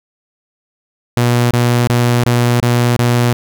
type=tone bursts; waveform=sawtooth; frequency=120.7 Hz; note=B2; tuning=39 cents flat; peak=-6 dBFS; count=6; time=1.17-3.33 s; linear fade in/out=0 ms; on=340 ms; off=24 ms; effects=none